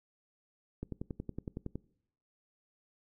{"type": "click train", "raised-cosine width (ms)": 3, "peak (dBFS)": -25, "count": 11, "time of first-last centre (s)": [0.83, 1.756], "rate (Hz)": 10.8, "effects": ["noise-tail reverb RT60 0.7 s tail -22 dB re dry"]}